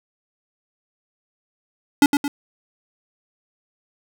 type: tone with echo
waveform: square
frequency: 286.1 Hz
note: D4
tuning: 45 cents flat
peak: -10 dBFS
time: 2.02-2.06 s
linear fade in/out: 2 ms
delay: 110 ms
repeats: 2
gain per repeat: -6 dB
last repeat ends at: 2.28 s
effects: none